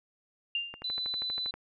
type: tone with exponential decay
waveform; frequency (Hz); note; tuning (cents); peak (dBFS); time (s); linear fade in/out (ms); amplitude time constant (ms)
sine; 2794; F7; 0; -26; 0.55-0.91; 2; 78
type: click train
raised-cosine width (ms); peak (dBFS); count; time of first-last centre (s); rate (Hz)
0.5; -27; 11; 0.74-1.54; 12.5
type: tone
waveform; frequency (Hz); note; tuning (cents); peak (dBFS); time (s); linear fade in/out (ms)
sine; 4000; B7; +21; -31; 0.84-1.51; 5
effects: none